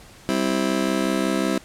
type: chord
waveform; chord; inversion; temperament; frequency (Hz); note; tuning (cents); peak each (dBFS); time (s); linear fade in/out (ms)
30% pulse; C major; second; just; 196.22 / 261.6 / 327; G3 / C4 / E4; +2 / 0 / -14; -22; 0.29-1.58; 0
effects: pink hiss -47 dBFS RMS until 1.64 s + low-pass 11000 Hz 12 dB/octave